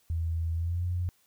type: tone with pitch glide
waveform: sine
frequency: 82.41 to 88.84 Hz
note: E2 to F2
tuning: 0 to +30 cents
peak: -27 dBFS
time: 0.1-1.09 s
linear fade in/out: 0 ms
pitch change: +130 cents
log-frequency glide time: 0.55-0.85 s
effects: white hiss -67 dBFS RMS until 1.26 s